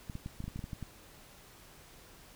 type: clicks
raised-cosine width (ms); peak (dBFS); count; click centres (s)
5; -27; 11; 0.098 / 0.154 / 0.261 / 0.404 / 0.441 / 0.48 / 0.56 / 0.592 / 0.641 / 0.732 / 0.827
effects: pink hiss -56 dBFS RMS until 2.35 s